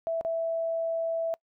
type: tone with dropouts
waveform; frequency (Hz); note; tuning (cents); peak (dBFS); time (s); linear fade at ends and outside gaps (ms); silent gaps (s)
sine; 659.3; E5; 0; -26; 0.07-1.34; 0; 0.211-0.249
effects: noise-tail reverb RT60 0.1 s tail -26 dB re dry